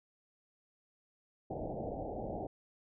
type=low-pass noise; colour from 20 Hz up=white; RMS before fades=-40 dBFS; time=1.5-2.47 s; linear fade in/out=5 ms; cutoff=800 Hz; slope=96 dB/octave; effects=none

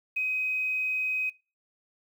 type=tone with quantisation; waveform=sine; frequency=2520 Hz; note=D#7; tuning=21 cents sharp; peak=-25 dBFS; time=0.16-1.3 s; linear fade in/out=10 ms; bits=9; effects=noise-tail reverb RT60 0.3 s tail -22 dB re dry

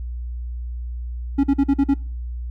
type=tone bursts; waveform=triangle; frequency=277.2 Hz; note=C#4; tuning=in tune; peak=-11 dBFS; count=6; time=1.38-1.942 s; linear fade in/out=10 ms; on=57 ms; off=44 ms; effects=noise-tail reverb RT60 0.4 s tail -23 dB re dry + added 60 Hz sine -26 dBFS peak until 2.5 s

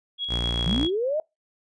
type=tone with tremolo; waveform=sine; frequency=3322 Hz; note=G#7; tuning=in tune; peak=-25 dBFS; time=0.18-0.91 s; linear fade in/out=50 ms; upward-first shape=square; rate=7.7 Hz; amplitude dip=30%
type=tone; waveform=sawtooth; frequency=59.1 Hz; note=A#1; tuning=24 cents sharp; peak=-22 dBFS; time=0.28-0.88 s; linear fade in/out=50 ms
type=linear sweep; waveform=sine; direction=up; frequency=149.8 to 641 Hz; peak=-22 dBFS; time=0.66-1.2 s; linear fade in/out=2 ms
effects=noise-tail reverb RT60 0.2 s tail -24 dB re dry + resampled to 22050 Hz

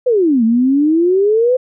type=exponential two-way sweep; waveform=sine; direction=down then up; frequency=523 to 220 to 519 Hz; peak=-9 dBFS; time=0.06-1.57 s; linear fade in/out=10 ms; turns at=0.44 s; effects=none

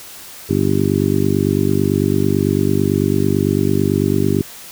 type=harmonic tone; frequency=49 Hz; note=G1; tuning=in tune; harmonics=2 / 3 / 4 / 5 / 6 / 7 / 8; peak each=-21 / -21 / -21 / -21 / -21 / -21 / -21 dBFS; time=0.49-4.42 s; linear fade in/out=10 ms; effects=white hiss -36 dBFS RMS until 4.71 s

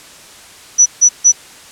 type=tone bursts; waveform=sine; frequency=5920 Hz; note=F#8; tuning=in tune; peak=-3 dBFS; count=3; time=0.78-1.323 s; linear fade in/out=20 ms; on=81 ms; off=150 ms; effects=white hiss -38 dBFS RMS until 1.71 s + low-pass 9000 Hz 12 dB/octave

